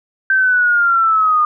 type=linear sweep; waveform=sine; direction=down; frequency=1562 to 1214 Hz; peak=-10 dBFS; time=0.3-1.45 s; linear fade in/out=2 ms; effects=none